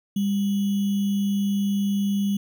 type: tone with sample-and-hold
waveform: sine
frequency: 200 Hz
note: G3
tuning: 35 cents sharp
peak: -20 dBFS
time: 0.16-2.37 s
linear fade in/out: 5 ms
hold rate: 3150 Hz
effects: none